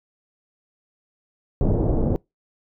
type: low-pass noise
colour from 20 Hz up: pink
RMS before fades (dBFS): -20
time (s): 1.61-2.16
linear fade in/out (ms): 0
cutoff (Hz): 600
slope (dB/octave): 24
effects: noise-tail reverb RT60 0.2 s tail -25 dB re dry